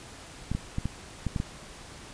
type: clicks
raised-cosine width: 5 ms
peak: -16 dBFS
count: 7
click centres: 0.516 / 0.55 / 0.784 / 0.856 / 1.267 / 1.362 / 1.401 s
effects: pink hiss -46 dBFS RMS until 2.13 s + resampled to 22050 Hz